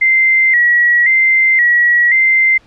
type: tone with vibrato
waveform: sine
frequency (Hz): 2000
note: B6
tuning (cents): +21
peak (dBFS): -7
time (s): 0.01-2.58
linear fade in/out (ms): 10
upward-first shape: square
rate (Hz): 0.95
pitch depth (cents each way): 70
effects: pink hiss -48 dBFS RMS until 2.66 s + low-pass 4000 Hz 12 dB/octave